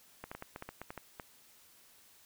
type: clicks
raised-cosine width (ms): 0.5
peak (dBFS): -27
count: 11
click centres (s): 0.24 / 0.315 / 0.35 / 0.424 / 0.561 / 0.624 / 0.69 / 0.816 / 0.905 / 0.977 / 1.198
effects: white hiss -62 dBFS RMS until 2.25 s